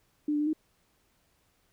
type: tone with pitch steps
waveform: sine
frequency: 298.4 / 295.1 / 298.8 / 311.4 Hz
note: D4 / D4 / D4 / D#4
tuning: +28 / +8 / +30 / +2 cents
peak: -25 dBFS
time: 0.28-0.532 s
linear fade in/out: 5 ms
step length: 63 ms
effects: pink hiss -70 dBFS RMS until 1.72 s